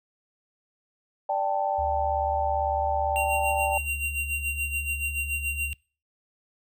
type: chord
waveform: sine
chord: D suspended fourth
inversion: none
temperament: just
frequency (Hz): 587.3 / 783.1 / 881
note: D5 / G5 / A5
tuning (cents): 0 / -2 / +2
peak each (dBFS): -29 / -26 / -29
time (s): 1.29-3.78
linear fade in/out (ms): 5
type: tone with vibrato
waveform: sine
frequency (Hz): 73.42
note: D2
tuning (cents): 0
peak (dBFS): -32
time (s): 1.78-5.74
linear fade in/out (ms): 10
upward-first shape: square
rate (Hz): 4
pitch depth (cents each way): 11
type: tone with tremolo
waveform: square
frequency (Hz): 2762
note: F7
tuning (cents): -20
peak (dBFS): -26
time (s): 3.16-5.73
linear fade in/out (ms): 0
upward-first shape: sine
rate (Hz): 7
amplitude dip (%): 70
effects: noise-tail reverb RT60 0.4 s tail -25 dB re dry